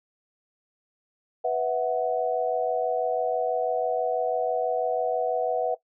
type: chord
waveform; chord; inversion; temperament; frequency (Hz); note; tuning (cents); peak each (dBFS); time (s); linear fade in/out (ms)
sine; B suspended fourth; none; equal with one note detuned; 493.9 / 653.9 / 740; B4 / E5 / F#5; 0 / -14 / 0; -27; 1.44-5.75; 10
effects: noise-tail reverb RT60 0.1 s tail -18 dB re dry